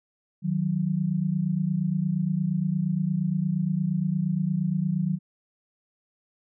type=tone pair together; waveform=sine; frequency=156.42 / 185 Hz; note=D#3 / F#3; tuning=+10 / 0 cents; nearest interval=minor third; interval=290 cents; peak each=-26 / -25 dBFS; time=0.42-5.19 s; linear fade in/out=50 ms; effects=none